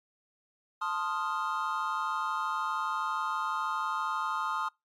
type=chord; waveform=triangle; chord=F dominant seventh; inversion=first; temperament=equal; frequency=880 / 1046.5 / 1244.5 / 1396.9 Hz; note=A5 / C6 / Eb6 / F6; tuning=0 / 0 / 0 / 0 cents; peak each=-35 / -33 / -31 / -36 dBFS; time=0.81-4.69 s; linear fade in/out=10 ms; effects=noise-tail reverb RT60 0.2 s tail -25 dB re dry + MP3 96 kbps